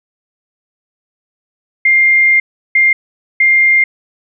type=tone bursts at uneven times; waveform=sine; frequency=2110 Hz; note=C7; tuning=14 cents sharp; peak=-6 dBFS; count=3; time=1.85-2.4 / 2.75-2.93 / 3.4-3.84 s; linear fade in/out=5 ms; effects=none